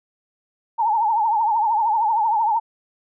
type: tone with vibrato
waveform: sine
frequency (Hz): 880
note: A5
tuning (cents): 0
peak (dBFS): -16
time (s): 0.78-2.6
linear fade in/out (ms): 20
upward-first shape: triangle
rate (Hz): 13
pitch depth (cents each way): 130
effects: none